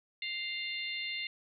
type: harmonic tone with a mistuned harmonic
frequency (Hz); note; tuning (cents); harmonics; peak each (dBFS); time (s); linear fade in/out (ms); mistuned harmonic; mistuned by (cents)
698.5; F5; 0; 3 / 4 / 5 / 6; -38 / -40 / -42 / -44; 0.22-1.27; 2; 5; +47
effects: none